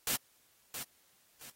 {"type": "noise with echo", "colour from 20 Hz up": "white", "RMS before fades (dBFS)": -32, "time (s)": [0.07, 0.16], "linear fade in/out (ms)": 2, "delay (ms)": 670, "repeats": 2, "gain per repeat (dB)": -9, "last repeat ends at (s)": 1.5, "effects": ["white hiss -68 dBFS RMS until 1.55 s", "AAC 48 kbps"]}